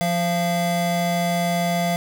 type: tone pair together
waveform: square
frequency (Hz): 174.61 / 684.9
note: F3 / F5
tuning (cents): 0 / -34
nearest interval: 2 octaves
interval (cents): 2366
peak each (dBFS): -23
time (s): 0.01-1.96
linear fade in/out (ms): 0
effects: none